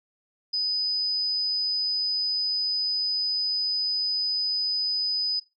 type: tone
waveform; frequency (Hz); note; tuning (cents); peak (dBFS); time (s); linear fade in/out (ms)
sine; 4997; D#8; +7; -23; 0.53-5.4; 10
effects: noise-tail reverb RT60 0.2 s tail -17 dB re dry